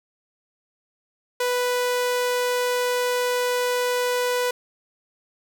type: tone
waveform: sawtooth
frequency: 493.9 Hz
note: B4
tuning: in tune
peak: -17 dBFS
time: 1.4-4.51 s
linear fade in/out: 5 ms
effects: none